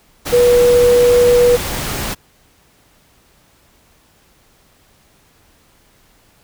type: tone in noise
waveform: sine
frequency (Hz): 486.1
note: B4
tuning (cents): -28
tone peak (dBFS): -7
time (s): 0.32-1.57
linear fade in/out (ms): 20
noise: pink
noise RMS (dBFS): -22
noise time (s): 0.25-2.15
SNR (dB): +12
effects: pink hiss -53 dBFS RMS until 6.43 s